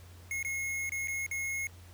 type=tone with dropouts; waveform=square; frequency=2165 Hz; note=C#7; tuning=41 cents flat; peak=-33 dBFS; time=0.31-1.67 s; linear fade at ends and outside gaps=1 ms; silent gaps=0.428-0.448 / 0.894-0.92 / 1.074-1.082 / 1.264-1.312 s; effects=added 88 Hz sine -50 dBFS peak until 1.93 s + pink hiss -58 dBFS RMS until 1.93 s